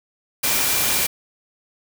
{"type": "tone in noise", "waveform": "sine", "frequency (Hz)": 2369, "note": "D7", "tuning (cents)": 14, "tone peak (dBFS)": -31, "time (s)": [0.43, 1.07], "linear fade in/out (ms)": 10, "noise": "white", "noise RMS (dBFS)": -20, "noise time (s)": [0.43, 1.07], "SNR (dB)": -14, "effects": []}